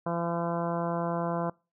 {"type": "harmonic tone", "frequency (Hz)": 170, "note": "F3", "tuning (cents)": -46, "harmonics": [1, 2, 3, 4, 5, 6, 7, 8, 9], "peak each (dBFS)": [-32, -37, -35, -34, -40, -36, -44, -43, -49], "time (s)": [0.06, 1.5], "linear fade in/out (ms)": 5, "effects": ["noise-tail reverb RT60 0.3 s tail -25 dB re dry"]}